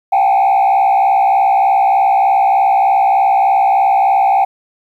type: tone with frequency modulation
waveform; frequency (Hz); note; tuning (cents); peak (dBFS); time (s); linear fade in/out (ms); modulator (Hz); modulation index
sine; 784; G5; 0; -6; 0.12-4.45; 10; 63.3; 0.96
effects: tanh soft clip ceiling -7 dBFS + 8-bit